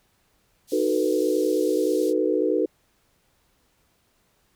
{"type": "band-pass noise", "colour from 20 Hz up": "pink", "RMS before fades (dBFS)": -43, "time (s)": [0.67, 2.14], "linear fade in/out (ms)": 50, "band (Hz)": [3800, 15000], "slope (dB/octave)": 24}
{"type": "chord", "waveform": "sine", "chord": "B dominant seventh", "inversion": "first", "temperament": "just", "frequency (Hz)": [308.7, 370.4, 444.5, 493.9], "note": ["D#4", "F#4", "A4", "B4"], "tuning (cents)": [-14, 2, 18, 0], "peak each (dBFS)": -25, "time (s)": [0.72, 2.66], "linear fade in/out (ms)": 5}
{"effects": ["pink hiss -66 dBFS RMS until 4.55 s"]}